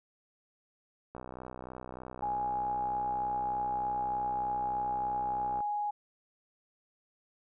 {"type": "click train", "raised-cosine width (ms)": 1, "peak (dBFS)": -29, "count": 283, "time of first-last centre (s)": [1.15, 5.605], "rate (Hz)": 63.3}
{"type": "tone", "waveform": "sine", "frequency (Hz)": 830.6, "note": "G#5", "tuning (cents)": 0, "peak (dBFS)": -30, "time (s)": [2.22, 5.91], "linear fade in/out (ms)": 10}
{"effects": []}